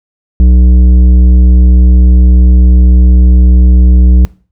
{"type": "tone with tanh clipping", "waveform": "triangle", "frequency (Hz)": 61.74, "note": "B1", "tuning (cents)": 0, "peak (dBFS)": -3, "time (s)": [0.4, 4.25], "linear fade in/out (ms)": 0, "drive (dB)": 14, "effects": ["noise-tail reverb RT60 0.4 s tail -22 dB re dry"]}